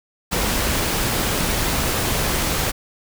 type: noise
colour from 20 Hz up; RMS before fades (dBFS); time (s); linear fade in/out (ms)
pink; -21; 0.31-2.72; 20
effects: none